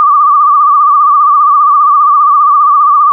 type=tone with vibrato; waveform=sine; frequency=1174.7 Hz; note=D6; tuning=in tune; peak=-3 dBFS; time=0-3.12 s; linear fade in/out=0 ms; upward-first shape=sine; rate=15 Hz; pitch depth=80 cents each way; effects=none